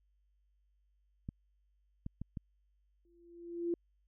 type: clicks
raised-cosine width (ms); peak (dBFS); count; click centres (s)
5; -28; 4; 1.289 / 2.064 / 2.216 / 2.372
type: tone with exponential growth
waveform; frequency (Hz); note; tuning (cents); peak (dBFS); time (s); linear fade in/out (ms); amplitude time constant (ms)
sine; 342.7; F4; -33; -29; 3.05-3.74; 2; 150
effects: added 50 Hz sine -70 dBFS peak until 4.07 s